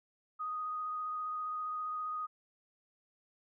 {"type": "tone with vibrato", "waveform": "sine", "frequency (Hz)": 1244.5, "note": "D#6", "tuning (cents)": 0, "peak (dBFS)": -35, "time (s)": [0.39, 2.27], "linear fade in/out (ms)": 20, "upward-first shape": "square", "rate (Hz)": 15, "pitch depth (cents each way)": 9, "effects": []}